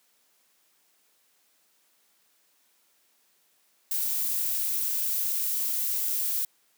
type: noise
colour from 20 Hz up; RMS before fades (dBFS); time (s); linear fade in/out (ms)
violet; -28; 3.91-6.45; 2
effects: white hiss -67 dBFS RMS until 6.77 s + high-pass 200 Hz 12 dB/octave